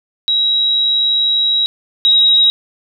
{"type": "tone pair in turn", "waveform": "sine", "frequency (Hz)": [3853, 3822], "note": ["B7", "A#7"], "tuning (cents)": [-44, 43], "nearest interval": "unison", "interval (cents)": 13, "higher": "first", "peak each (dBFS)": [-11, -7], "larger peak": "second", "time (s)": [[0.28, 1.66], [2.05, 2.5]], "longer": "first", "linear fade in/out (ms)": 0, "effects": []}